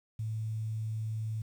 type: tone with quantisation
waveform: sine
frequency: 109.9 Hz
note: A2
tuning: 2 cents flat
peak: -32 dBFS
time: 0.19-1.42 s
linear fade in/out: 5 ms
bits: 10
effects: none